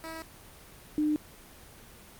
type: tone pair in turn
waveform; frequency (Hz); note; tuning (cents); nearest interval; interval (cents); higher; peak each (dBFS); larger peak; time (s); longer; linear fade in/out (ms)
10% pulse / sine; 323.5 / 302.3; E4 / D#4; -32 / -50; minor second; 118; first; -30 / -24; second; 0.04-0.22 / 0.98-1.16; neither; 0
effects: pink hiss -51 dBFS RMS until 2.19 s + Opus 24 kbps